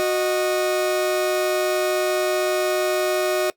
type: tone pair together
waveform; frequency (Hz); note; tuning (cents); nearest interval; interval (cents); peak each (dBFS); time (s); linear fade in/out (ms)
40% pulse; 366.8 / 617.8; F#4 / D#5; -15 / -12; major sixth; 903; -21; 0-3.5; 0
effects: noise-tail reverb RT60 0.1 s tail -21 dB re dry + Opus 48 kbps